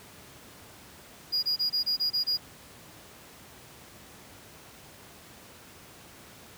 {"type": "tone bursts", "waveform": "triangle", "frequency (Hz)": 4875, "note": "D#8", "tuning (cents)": -36, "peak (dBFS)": -23, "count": 8, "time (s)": [1.32, 2.375], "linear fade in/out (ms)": 20, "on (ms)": 110, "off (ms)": 25, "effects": ["pink hiss -50 dBFS RMS until 6.57 s", "high-pass 80 Hz 12 dB/octave"]}